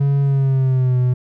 triangle tone with pitch glide, 140 to 125.45 Hz, C#3 to B2, +18 to +28 cents, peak -11 dBFS, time 0-1.14 s, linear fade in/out 10 ms, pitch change -190 cents, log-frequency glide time 0.22-0.98 s, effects none

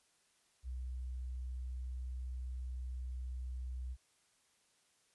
sine tone, 62.9 Hz, B1, 32 cents sharp, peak -39 dBFS, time 0.63-3.97 s, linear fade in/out 50 ms, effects white hiss -73 dBFS RMS until 5.14 s + resampled to 24000 Hz

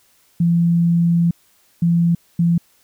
sine tone bursts at uneven times, 170 Hz, F3, 46 cents flat, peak -12 dBFS, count 3, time 0.4-1.31 / 1.82-2.15 / 2.39-2.58 s, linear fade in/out 5 ms, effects white hiss -57 dBFS RMS until 2.83 s

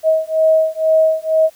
sine beating tone pair, 635 / 637.1 Hz, D#5 / D#5, +35 / +41 cents, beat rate 2.1 Hz, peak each -14 dBFS, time 0.03-1.5 s, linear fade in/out 50 ms, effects white hiss -49 dBFS RMS until 1.55 s

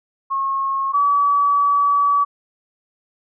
sine tone pair in turn, 1087 / 1143.4 Hz, C#6 / D6, -34 / -47 cents, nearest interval minor second, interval 87 cents, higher second, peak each -18 / -13 dBFS, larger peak second, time 0.3-0.93 / 0.93-2.25 s, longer second, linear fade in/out 20 ms, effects none

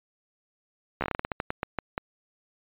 slowing click train, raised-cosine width 0.5 ms, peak -13 dBFS, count 15, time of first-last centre 1.01-1.979 s, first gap 13 ms, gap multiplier 1.23, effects resampled to 8000 Hz

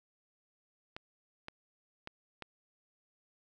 clicks, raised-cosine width 0.3 ms, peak -26 dBFS, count 4, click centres 0.965 / 1.484 / 2.074 / 2.423 s, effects none

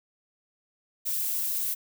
violet noise, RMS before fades -29 dBFS, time 1.05-1.75 s, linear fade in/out 20 ms, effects none

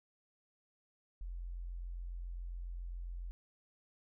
sine tone, 43.65 Hz, F1, in tune, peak -40 dBFS, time 1.21-3.31 s, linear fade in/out 0 ms, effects none

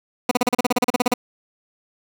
15% pulse tone bursts, 246.9 Hz, B3, in tune, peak -8 dBFS, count 15, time 0.29-1.139 s, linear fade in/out 5 ms, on 23 ms, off 36 ms, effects none

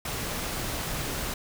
pink noise, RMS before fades -32 dBFS, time 0.05-1.34 s, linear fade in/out 5 ms, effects none

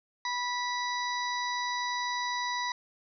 harmonic tone, 981 Hz, B5, 12 cents flat, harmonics 1 / 2 / 4 / 5 / 6, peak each -32 / -35 / -38 / -42 / -45 dBFS, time 0.25-2.72 s, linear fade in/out 2 ms, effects none

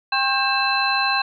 sine tone cluster, 794 / 1074 / 1592 / 2642 / 4073 Hz, G5 / C6 / G6 / E7 / C8, +22 / +45 / +26 / +3 / -47 cents, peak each -24 dBFS, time 0.12-1.22 s, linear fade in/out 5 ms, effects none

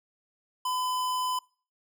square tone, 1009 Hz, B5, 37 cents sharp, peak -28 dBFS, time 0.65-1.39 s, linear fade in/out 5 ms, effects noise-tail reverb RT60 0.4 s tail -24 dB re dry

